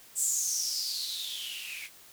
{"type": "noise with band-pass filter sweep", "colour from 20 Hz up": "violet", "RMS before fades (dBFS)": -33, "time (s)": [0.15, 1.9], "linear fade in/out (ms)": 50, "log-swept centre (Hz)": [8000, 2200], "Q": 9, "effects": ["white hiss -54 dBFS RMS until 2.12 s"]}